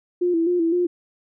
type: tone with vibrato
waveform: sine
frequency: 342.5 Hz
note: F4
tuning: 34 cents flat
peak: -17 dBFS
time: 0.21-0.87 s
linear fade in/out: 10 ms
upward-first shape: square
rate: 3.9 Hz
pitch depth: 60 cents each way
effects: none